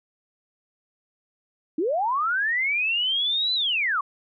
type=linear two-way sweep; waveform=sine; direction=up then down; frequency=286.2 to 4053 to 1077 Hz; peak=-21 dBFS; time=1.78-4.01 s; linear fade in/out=5 ms; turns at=3.54 s; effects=none